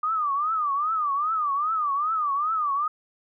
sine tone with vibrato, 1206 Hz, D6, 46 cents sharp, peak -22 dBFS, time 0.03-2.88 s, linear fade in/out 5 ms, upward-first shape triangle, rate 2.5 Hz, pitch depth 180 cents each way, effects none

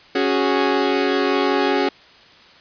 sawtooth chord, C# suspended fourth, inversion none, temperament equal, 277.2 / 370 / 415.3 Hz, C#4 / F#4 / G#4, 0 / 0 / 0 cents, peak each -17 dBFS, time 0.15-1.89 s, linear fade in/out 5 ms, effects white hiss -47 dBFS RMS until 2.6 s + resampled to 11025 Hz

